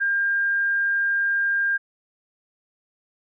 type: tone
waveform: sine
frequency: 1603 Hz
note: G6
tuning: 38 cents sharp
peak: -19 dBFS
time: 0-1.78 s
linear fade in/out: 20 ms
effects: none